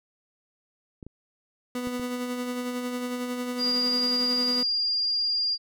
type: clicks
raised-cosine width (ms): 3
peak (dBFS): -28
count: 4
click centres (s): 1.028 / 1.066 / 1.872 / 1.997
type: tone with tremolo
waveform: 30% pulse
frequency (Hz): 247.4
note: B3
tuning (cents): +3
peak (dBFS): -25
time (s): 1.75-4.63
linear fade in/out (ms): 2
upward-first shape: sine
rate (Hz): 11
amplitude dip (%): 35
type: tone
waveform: sine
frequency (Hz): 4806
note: D8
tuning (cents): +39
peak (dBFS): -23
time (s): 3.58-5.58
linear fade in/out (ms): 50
effects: none